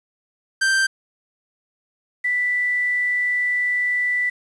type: tone pair in turn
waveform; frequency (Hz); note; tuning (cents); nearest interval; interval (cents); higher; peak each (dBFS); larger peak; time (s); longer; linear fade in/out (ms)
45% pulse / sine; 1568 / 1975.4; G6 / B6; 0 / 0; major third; 400; second; -16 / -18; first; 0.61-0.87 / 2.24-4.3; second; 10
effects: resampled to 24000 Hz + 8-bit